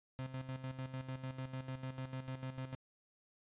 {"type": "tone with tremolo", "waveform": "35% pulse", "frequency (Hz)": 130.81, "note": "C3", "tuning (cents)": 0, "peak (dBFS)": -38, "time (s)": [0.19, 2.75], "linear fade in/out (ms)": 0, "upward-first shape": "square", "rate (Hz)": 6.7, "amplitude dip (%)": 65, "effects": ["resampled to 8000 Hz"]}